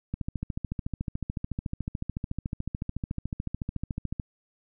click train, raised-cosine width 5 ms, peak -18 dBFS, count 57, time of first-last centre 0.14-4.198 s, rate 13.8 Hz, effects none

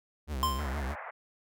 45% pulse tone with vibrato, 69.3 Hz, C#2, in tune, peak -32 dBFS, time 0.27-0.96 s, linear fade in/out 50 ms, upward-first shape triangle, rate 6.4 Hz, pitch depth 190 cents each way
square tone with exponential decay, 1046.5 Hz, C6, in tune, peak -24 dBFS, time 0.43-0.82 s, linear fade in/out 0 ms, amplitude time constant 83 ms
pink band-pass noise, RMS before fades -42 dBFS, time 0.58-1.11 s, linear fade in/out 10 ms, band 570 to 2100 Hz, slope 48 dB/octave
effects none

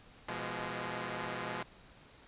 5% pulse chord, F diminished, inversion second, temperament equal with one note detuned, 123.47 / 172.21 / 207.7 Hz, Cb3 / F3 / Ab3, 0 / -24 / 0 cents, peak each -30 dBFS, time 0.28-1.63 s, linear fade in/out 5 ms, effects pink hiss -58 dBFS RMS until 2.27 s + resampled to 8000 Hz

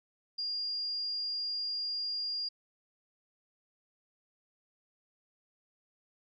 sine tone, 4817 Hz, D8, 43 cents sharp, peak -32 dBFS, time 0.38-2.49 s, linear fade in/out 10 ms, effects MP3 48 kbps

